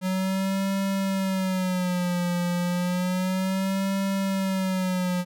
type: tone with vibrato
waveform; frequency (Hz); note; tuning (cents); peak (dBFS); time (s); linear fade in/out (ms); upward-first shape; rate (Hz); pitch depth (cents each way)
square; 185; F#3; 0; -24; 0.01-5.25; 50; sine; 0.31; 91
effects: none